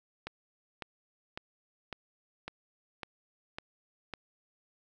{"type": "click train", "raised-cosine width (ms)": 0.3, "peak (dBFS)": -22, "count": 8, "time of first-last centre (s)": [0.27, 4.137], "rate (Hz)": 1.81, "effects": []}